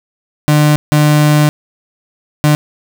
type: tone bursts at uneven times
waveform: 35% pulse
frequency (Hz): 150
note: D3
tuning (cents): +37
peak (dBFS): -5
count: 3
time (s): 0.48-0.76 / 0.92-1.49 / 2.44-2.55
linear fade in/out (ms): 0
effects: none